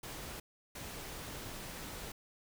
pink noise bursts at uneven times, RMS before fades -45 dBFS, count 2, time 0.03-0.4 / 0.75-2.12 s, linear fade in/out 5 ms, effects none

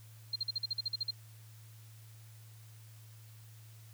sine tone bursts, 4186 Hz, C8, in tune, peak -31 dBFS, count 11, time 0.33-1.108 s, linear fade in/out 5 ms, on 28 ms, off 47 ms, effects added 110 Hz sine -52 dBFS peak until 3.93 s + white hiss -62 dBFS RMS until 3.93 s

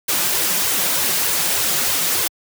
white noise with flanger, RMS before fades -19 dBFS, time 0.08-2.28 s, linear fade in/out 10 ms, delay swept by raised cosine 1.9 to 5.8 ms, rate 3.3 Hz, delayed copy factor +0.75, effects high-pass 80 Hz 12 dB/octave

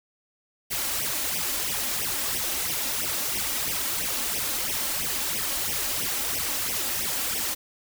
white noise with flanger, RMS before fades -28 dBFS, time 0.7-7.55 s, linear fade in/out 20 ms, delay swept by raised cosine 0.34 to 3.74 ms, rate 3 Hz, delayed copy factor +0.85, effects none

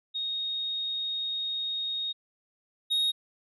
sine / triangle tone pair in turn, 3729 / 3746 Hz, A#7 / A#7, 0 / +8 cents, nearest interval unison, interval 8 cents, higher second, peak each -29 / -22 dBFS, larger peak second, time 0.14-2.13 / 2.9-3.12 s, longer first, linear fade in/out 20 ms, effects resampled to 32000 Hz

